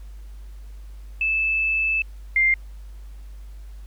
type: tone pair in turn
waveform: sine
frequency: 2625 / 2102 Hz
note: E7 / C7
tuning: -8 / +7 cents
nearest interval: major third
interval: 385 cents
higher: first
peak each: -19 / -15 dBFS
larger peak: second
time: 1.21-2.02 / 2.36-2.54 s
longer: first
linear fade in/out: 2 ms
effects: added 50 Hz sine -36 dBFS peak until 3.86 s + pink hiss -58 dBFS RMS until 3.86 s